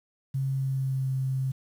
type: tone with pitch glide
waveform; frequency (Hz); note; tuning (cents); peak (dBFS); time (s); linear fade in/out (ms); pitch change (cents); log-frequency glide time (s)
sine; 134.9 to 132.35; C#3 to C3; -47 to +20; -25; 0.34-1.52; 10; -33; 0.48-1.1
effects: 9-bit